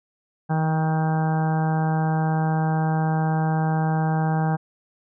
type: harmonic tone with a mistuned harmonic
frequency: 157.9 Hz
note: D#3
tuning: 26 cents sharp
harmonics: 1 / 2 / 3 / 4 / 5 / 6 / 7 / 8 / 9 / 10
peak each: -20 / -34 / -34 / -36 / -27 / -36 / -40 / -41 / -41 / -37 dBFS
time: 0.49-4.57 s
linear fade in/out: 20 ms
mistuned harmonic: 1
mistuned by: +17 cents
effects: none